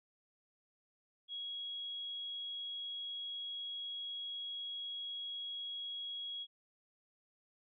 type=tone; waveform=sine; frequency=3316 Hz; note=G#7; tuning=3 cents flat; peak=-40 dBFS; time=1.28-6.47 s; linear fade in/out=50 ms; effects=none